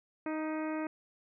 harmonic tone with a mistuned harmonic, 311.6 Hz, D#4, 3 cents sharp, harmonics 1 / 2 / 3 / 4 / 5 / 6 / 7 / 8, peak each -34 / -40 / -44 / -46 / -48 / -50 / -51 / -52 dBFS, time 0.26-0.87 s, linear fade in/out 2 ms, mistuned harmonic 6, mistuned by +35 cents, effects none

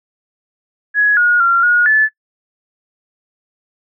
sine tone with pitch steps, 1677 / 1441 / 1378 / 1443 / 1737 Hz, G#6 / F#6 / F6 / F#6 / A6, +16 / -46 / -24 / -44 / -23 cents, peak -8 dBFS, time 0.94-2.09 s, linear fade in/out 50 ms, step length 230 ms, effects noise-tail reverb RT60 0.1 s tail -17 dB re dry

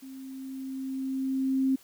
sine tone with level ramp, 265.5 Hz, C4, 25 cents sharp, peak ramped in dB -41 to -21 dBFS, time 0.02-1.76 s, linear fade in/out 10 ms, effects white hiss -57 dBFS RMS until 1.83 s

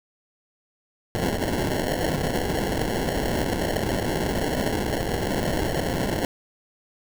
violet noise with sample-and-hold, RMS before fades -25 dBFS, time 1.15-6.25 s, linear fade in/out 0 ms, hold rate 1225 Hz, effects none

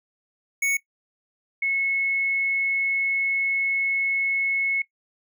square / sine tone pair in turn, 2217 / 2190 Hz, C#7 / C#7, 0 / -22 cents, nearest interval unison, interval 22 cents, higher first, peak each -21 dBFS, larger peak neither, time 0.62-0.77 / 1.62-4.82 s, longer second, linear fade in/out 5 ms, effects noise-tail reverb RT60 0.1 s tail -19 dB re dry

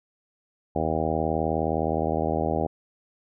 harmonic tone, 79.5 Hz, D#2, 38 cents sharp, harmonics 1 / 2 / 3 / 4 / 5 / 6 / 7 / 8 / 9 / 10, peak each -32 / -32 / -32 / -32 / -32 / -32 / -32 / -32 / -32 / -32 dBFS, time 0.75-2.67 s, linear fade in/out 10 ms, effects none

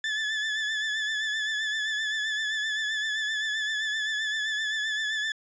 30% pulse tone with vibrato, 1736 Hz, A6, 24 cents flat, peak -24 dBFS, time 0.04-5.32 s, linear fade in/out 2 ms, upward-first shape triangle, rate 7.7 Hz, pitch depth 50 cents each way, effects resampled to 16000 Hz

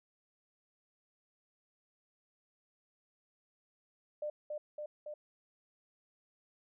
sine tone with echo, 599 Hz, D5, 34 cents sharp, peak -35 dBFS, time 4.22-4.3 s, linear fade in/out 5 ms, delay 280 ms, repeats 3, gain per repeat -2 dB, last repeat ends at 5.14 s, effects none

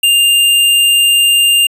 sine tone with sample-and-hold, 2800 Hz, F7, 4 cents sharp, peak -6 dBFS, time 0.03-1.67 s, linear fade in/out 5 ms, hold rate 11025 Hz, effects resampled to 32000 Hz

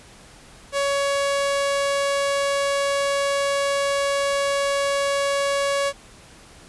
sawtooth tone, 560 Hz, C#5, 18 cents sharp, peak -16 dBFS, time 0.72-5.93 s, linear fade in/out 50 ms, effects pink hiss -47 dBFS RMS until 6.68 s + resampled to 24000 Hz

